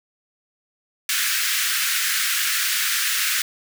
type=high-pass noise; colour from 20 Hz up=pink; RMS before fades=-22 dBFS; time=1.09-3.42 s; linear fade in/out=2 ms; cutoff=1400 Hz; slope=48 dB/octave; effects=none